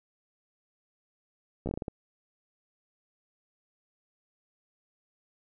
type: slowing click train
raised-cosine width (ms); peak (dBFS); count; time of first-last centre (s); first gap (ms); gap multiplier
2; -20; 8; 1.66-1.882; 13; 1.29
effects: none